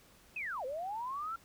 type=linear two-way sweep; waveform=sine; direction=down then up; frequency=2637 to 493.9 to 1374 Hz; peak=-36 dBFS; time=0.36-1.36 s; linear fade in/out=5 ms; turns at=0.65 s; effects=pink hiss -62 dBFS RMS until 1.44 s